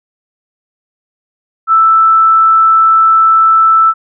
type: tone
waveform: sine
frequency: 1321 Hz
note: E6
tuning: 3 cents sharp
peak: -4 dBFS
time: 1.67-3.94 s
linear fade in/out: 50 ms
effects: none